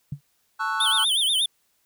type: tone with exponential decay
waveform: sine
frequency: 142.7 Hz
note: D3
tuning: 49 cents flat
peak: -23 dBFS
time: 0.12-0.21 s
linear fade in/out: 5 ms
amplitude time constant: 18 ms
type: chord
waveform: triangle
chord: F# minor seventh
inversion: first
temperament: equal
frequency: 880 / 1108.7 / 1318.5 / 1480 Hz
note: A5 / C#6 / E6 / F#6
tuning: 0 / 0 / 0 / 0 cents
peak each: -28 / -28 / -28 / -26 dBFS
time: 0.59-1.05 s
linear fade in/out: 20 ms
type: tone with vibrato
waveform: square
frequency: 3322 Hz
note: G#7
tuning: in tune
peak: -20 dBFS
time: 0.8-1.46 s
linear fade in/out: 5 ms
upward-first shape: sine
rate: 8.3 Hz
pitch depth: 170 cents each way
effects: white hiss -68 dBFS RMS until 1.85 s